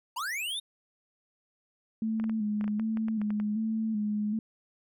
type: linear sweep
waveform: square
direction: up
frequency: 877 to 3729 Hz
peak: -32 dBFS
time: 0.16-0.6 s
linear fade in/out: 10 ms
type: tone with vibrato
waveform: sine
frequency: 215.4 Hz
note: A3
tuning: 37 cents flat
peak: -27 dBFS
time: 2.02-4.39 s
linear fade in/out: 2 ms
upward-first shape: square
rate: 1.3 Hz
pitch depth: 45 cents each way
type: clicks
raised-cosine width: 0.5 ms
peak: -28 dBFS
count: 12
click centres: 2.199 / 2.241 / 2.296 / 2.611 / 2.642 / 2.679 / 2.797 / 2.972 / 3.084 / 3.216 / 3.305 / 3.4 s
effects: none